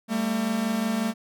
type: tone pair together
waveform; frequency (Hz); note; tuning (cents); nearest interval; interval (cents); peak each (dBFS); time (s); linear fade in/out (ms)
45% pulse; 200 / 225.5; G3 / A3; +35 / +43; major second; 208; -29 / -25; 0.08-1.14; 50
effects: none